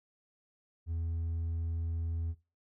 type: tone with hard clipping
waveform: sine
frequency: 82.9 Hz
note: E2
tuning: 10 cents sharp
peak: -33 dBFS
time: 0.86-2.35 s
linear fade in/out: 50 ms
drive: 2 dB
effects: noise-tail reverb RT60 0.3 s tail -19 dB re dry